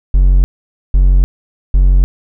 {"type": "tone bursts", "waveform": "triangle", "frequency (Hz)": 45.96, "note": "F#1", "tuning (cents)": -11, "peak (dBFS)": -3, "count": 3, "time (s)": [0.14, 2.04], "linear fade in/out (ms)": 0, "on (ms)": 300, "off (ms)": 500, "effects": []}